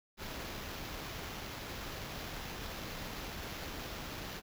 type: noise with sample-and-hold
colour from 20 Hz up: pink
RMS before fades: -43 dBFS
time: 0.17-4.42 s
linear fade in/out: 50 ms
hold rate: 8820 Hz
effects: none